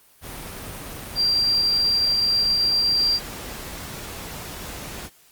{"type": "tone in noise", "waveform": "sine", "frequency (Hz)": 4733, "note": "D8", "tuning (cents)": 13, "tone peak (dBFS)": -17, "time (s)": [1.15, 3.2], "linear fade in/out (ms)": 50, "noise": "pink", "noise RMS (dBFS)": -35, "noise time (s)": [0.21, 5.1], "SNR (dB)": 15, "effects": ["white hiss -55 dBFS RMS until 5.31 s", "Opus 32 kbps"]}